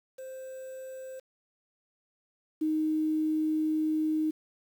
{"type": "tone pair in turn", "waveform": ["triangle", "sine"], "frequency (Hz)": [523.3, 311.2], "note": ["C5", "D#4"], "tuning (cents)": [0, 0], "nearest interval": "major sixth", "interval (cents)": 900, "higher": "first", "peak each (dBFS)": [-37, -25], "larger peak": "second", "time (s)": [[0.18, 1.2], [2.61, 4.31]], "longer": "second", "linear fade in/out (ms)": 10, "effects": ["9-bit"]}